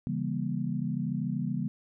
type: chord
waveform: sine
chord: C# diminished seventh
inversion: none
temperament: just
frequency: 138.59 / 166.31 / 199.57 / 239.5 Hz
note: C#3 / E3 / G3 / Bb3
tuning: 0 / +16 / +31 / +47 cents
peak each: -34 dBFS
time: 0.07-1.68 s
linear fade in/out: 0 ms
effects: none